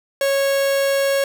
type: tone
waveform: 45% pulse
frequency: 551 Hz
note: C#5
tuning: 11 cents flat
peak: -16 dBFS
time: 0.21-1.24 s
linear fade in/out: 2 ms
effects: none